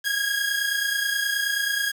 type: tone pair together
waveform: sawtooth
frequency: 1628 / 1657.4 Hz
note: G#6 / G#6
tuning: -35 / -4 cents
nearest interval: unison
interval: 31 cents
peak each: -22 / -22 dBFS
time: 0.04-1.92 s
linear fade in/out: 20 ms
effects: 7-bit